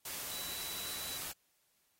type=tone in noise; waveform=sine; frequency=3937 Hz; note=B7; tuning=6 cents flat; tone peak=-45 dBFS; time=0.31-1.18 s; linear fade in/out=5 ms; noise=white; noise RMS=-42 dBFS; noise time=0.05-1.32 s; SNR=-6 dB; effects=white hiss -75 dBFS RMS until 1.99 s + AAC 48 kbps